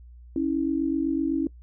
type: tone pair together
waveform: sine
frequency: 276.1 / 324 Hz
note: C#4 / E4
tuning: -7 / -30 cents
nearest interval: minor third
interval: 277 cents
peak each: -25 dBFS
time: 0.36-1.47 s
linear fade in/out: 2 ms
effects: noise-tail reverb RT60 0.1 s tail -22 dB re dry + added 60 Hz sine -44 dBFS peak until 1.62 s